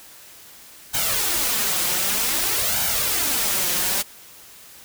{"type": "noise with flanger", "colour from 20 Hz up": "white", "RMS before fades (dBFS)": -22, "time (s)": [0.93, 4.03], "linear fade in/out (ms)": 20, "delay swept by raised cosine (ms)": [1.3, 5.6], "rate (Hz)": 0.53, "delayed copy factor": 0.65, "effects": ["white hiss -45 dBFS RMS until 4.84 s"]}